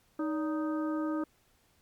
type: harmonic tone with a mistuned harmonic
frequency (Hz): 311.1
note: D#4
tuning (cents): 0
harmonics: 1 / 2 / 3 / 4 / 5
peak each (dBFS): -30 / -39 / -45 / -41 / -49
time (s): 0.19-1.24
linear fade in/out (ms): 5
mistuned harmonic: 2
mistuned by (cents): -130
effects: pink hiss -68 dBFS RMS until 1.81 s + MP3 96 kbps